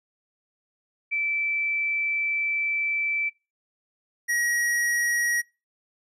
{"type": "tone pair in turn", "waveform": ["sine", "square"], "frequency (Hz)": [2324, 1902], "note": ["D7", "A#6"], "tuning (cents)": [-19, 34], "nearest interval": "minor third", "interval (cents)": 347, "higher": "first", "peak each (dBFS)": -23, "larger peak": "neither", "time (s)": [[1.11, 3.3], [4.28, 5.42]], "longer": "first", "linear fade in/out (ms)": 20, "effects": ["noise-tail reverb RT60 0.3 s tail -26 dB re dry", "resampled to 32000 Hz"]}